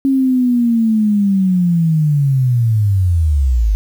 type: linear sweep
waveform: sine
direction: down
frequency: 272.8 to 48.94 Hz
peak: -10 dBFS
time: 0.05-3.75 s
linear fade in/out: 0 ms
effects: 7-bit